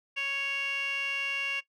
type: tone with band-pass filter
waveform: 15% pulse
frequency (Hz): 554.4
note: C#5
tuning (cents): 0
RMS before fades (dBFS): -31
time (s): 0.16-1.61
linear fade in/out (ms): 20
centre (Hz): 2700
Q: 7.8
effects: noise-tail reverb RT60 0.1 s tail -18 dB re dry